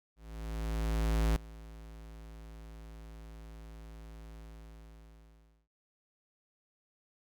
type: tone with ADSR envelope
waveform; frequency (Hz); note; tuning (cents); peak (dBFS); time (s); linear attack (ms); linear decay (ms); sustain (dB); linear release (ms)
square; 55; A1; 0; -26; 0.16-5.68; 1200; 4; -21; 1300
effects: none